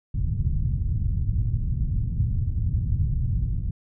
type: low-pass noise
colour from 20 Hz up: white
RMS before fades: -24 dBFS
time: 0.14-3.71 s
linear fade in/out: 5 ms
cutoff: 120 Hz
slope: 24 dB/octave
effects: none